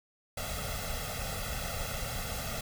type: noise with comb filter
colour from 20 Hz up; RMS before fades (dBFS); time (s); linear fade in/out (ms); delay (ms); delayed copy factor
pink; -36; 0.37-2.61; 5; 1.5; +1
effects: none